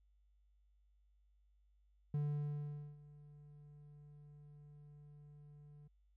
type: tone with ADSR envelope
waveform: triangle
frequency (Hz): 146.83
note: D3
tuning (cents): 0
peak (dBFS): -32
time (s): 2.14-5.88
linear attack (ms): 3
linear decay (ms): 820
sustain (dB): -22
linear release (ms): 10
effects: added 50 Hz sine -69 dBFS peak until 6.16 s